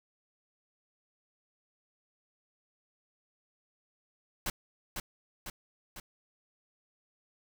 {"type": "noise with echo", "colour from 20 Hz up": "pink", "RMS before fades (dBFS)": -33, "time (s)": [4.46, 4.5], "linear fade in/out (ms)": 2, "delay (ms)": 500, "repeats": 3, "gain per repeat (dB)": -4, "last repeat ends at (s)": 6, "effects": []}